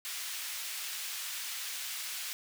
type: high-pass noise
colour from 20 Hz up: pink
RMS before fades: -39 dBFS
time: 0.05-2.33 s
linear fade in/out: 0 ms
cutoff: 2300 Hz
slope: 12 dB/octave
effects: none